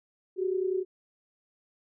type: tone pair together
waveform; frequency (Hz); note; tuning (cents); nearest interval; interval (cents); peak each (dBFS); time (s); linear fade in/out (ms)
sine; 370 / 400.4; F#4 / G4; 0 / +37; minor second; 137; -27 / -32; 0.36-0.85; 50
effects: none